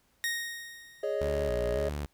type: tone with exponential decay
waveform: sawtooth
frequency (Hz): 1864.7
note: A#6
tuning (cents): 0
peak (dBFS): -24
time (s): 0.24-1.39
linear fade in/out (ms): 0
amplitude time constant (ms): 250
type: chord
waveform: triangle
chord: Ab suspended fourth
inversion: none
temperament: equal with one note detuned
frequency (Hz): 415.3 / 557.9 / 622.3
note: Ab4 / Db5 / Eb5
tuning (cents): 0 / +11 / 0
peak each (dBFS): -31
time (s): 1.03-1.89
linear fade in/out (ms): 5
type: tone with vibrato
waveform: sawtooth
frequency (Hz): 66.1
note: C2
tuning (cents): +18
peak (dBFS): -29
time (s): 1.21-2.06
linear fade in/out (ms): 0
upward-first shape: square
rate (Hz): 1.8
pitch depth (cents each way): 180
effects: pink hiss -69 dBFS RMS until 2.13 s